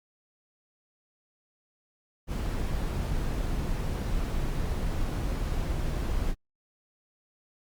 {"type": "noise", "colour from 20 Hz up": "brown", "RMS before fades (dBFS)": -29, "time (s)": [2.27, 6.35], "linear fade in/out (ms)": 50, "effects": ["Opus 48 kbps"]}